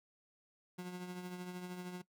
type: tone with tremolo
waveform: 30% pulse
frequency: 180.2 Hz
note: F#3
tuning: 45 cents flat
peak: -38 dBFS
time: 0.78-2.02 s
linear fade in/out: 10 ms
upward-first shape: triangle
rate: 13 Hz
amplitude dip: 50%
effects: noise-tail reverb RT60 0.1 s tail -19 dB re dry